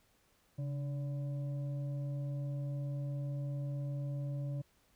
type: tone with frequency modulation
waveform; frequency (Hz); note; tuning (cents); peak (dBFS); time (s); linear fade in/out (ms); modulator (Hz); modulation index
sine; 138.59; C#3; 0; -35; 0.58-4.62; 10; 434; 0.36
effects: pink hiss -71 dBFS RMS until 4.95 s